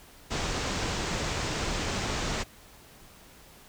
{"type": "low-pass noise", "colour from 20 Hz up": "pink", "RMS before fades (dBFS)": -31, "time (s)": [0.3, 2.44], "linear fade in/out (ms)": 20, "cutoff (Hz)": 7700, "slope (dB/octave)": 48, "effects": ["pink hiss -53 dBFS RMS until 3.68 s"]}